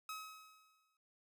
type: tone with exponential decay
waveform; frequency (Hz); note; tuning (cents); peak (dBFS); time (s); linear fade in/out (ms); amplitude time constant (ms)
sawtooth; 1277; D#6; +45; -38; 0.09-0.97; 2; 190
effects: none